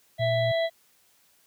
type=harmonic tone; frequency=661 Hz; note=E5; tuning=5 cents sharp; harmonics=1 / 3 / 5 / 6; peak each=-23 / -33 / -37 / -39 dBFS; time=0.18-0.7 s; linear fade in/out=50 ms
type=tone; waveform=sine; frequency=117.7 Hz; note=A#2; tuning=17 cents sharp; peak=-27 dBFS; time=0.19-0.52 s; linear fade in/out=10 ms
effects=white hiss -63 dBFS RMS until 1.46 s + high-pass 60 Hz 12 dB/octave